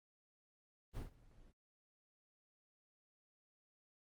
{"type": "noise with ADSR envelope", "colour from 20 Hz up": "brown", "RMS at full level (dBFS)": -41, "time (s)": [0.93, 1.53], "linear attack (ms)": 40, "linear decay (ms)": 130, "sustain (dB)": -23, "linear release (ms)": 34, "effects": ["Opus 24 kbps"]}